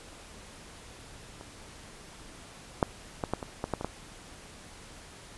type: clicks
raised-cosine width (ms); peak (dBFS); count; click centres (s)
1; -30 / -8 / -15 / -13 / -22 / -16 / -14 / -21 / -16; 9; 1.411 / 2.828 / 3.238 / 3.336 / 3.428 / 3.641 / 3.737 / 3.811 / 3.846
effects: pink hiss -49 dBFS RMS until 5.37 s + resampled to 24000 Hz